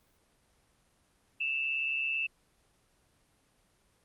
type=tone pair together; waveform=sine; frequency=2637 / 2775 Hz; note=E7 / F7; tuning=0 / -12 cents; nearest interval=minor second; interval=88 cents; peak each=-30 / -37 dBFS; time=1.4-2.27 s; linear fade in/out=10 ms; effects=pink hiss -69 dBFS RMS until 4.04 s + Opus 24 kbps